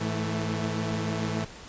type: tone cluster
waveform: sawtooth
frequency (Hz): 106.8 / 164.4 / 220.5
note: G#2 / E3 / A3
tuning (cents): +49 / -4 / +4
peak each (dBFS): -28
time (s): 0-1.45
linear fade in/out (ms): 10
effects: pink hiss -45 dBFS RMS until 1.68 s + resampled to 16000 Hz